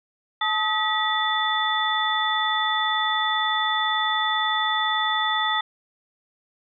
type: tone cluster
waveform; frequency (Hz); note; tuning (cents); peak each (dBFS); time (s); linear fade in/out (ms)
sine; 867 / 1267 / 1937 / 3509; A5 / D#6 / B6 / A7; -26 / +31 / -34 / -5; -26; 0.41-5.61; 5
effects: none